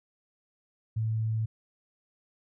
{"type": "tone", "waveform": "sine", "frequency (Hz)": 110.8, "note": "A2", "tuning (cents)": 13, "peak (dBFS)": -26, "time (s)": [0.96, 1.46], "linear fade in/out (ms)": 10, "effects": []}